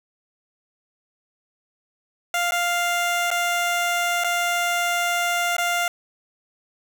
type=tone with dropouts; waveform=15% pulse; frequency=698.5 Hz; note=F5; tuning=in tune; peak=-14 dBFS; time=2.34-5.88 s; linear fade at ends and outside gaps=2 ms; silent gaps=2.51-2.52 / 3.305-3.313 / 4.238-4.244 / 5.567-5.582 s; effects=none